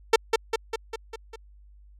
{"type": "tone with echo", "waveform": "sawtooth", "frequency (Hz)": 449.1, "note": "A4", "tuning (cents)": 35, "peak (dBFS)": -10, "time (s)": [0.13, 0.16], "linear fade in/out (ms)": 5, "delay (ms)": 200, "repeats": 6, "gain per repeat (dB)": -4, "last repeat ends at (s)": 1.36, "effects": ["added 50 Hz sine -49 dBFS peak until 1.99 s", "low-pass 8000 Hz 12 dB/octave"]}